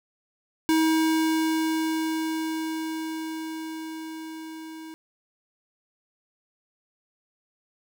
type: tone with level ramp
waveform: square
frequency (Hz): 319.2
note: D#4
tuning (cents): +44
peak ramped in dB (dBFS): -19 to -39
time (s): 0.69-4.94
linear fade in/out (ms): 0
effects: none